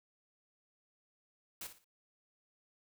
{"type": "noise with echo", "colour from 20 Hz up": "white", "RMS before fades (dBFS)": -44, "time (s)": [1.61, 1.67], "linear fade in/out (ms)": 2, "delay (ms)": 58, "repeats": 3, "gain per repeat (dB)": -10, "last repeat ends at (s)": 1.844, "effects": []}